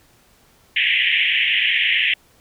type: band-pass noise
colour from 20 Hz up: white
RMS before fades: -18 dBFS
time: 0.76-2.14 s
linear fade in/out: 5 ms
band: 1800 to 3200 Hz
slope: 96 dB/octave
effects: pink hiss -55 dBFS RMS until 2.4 s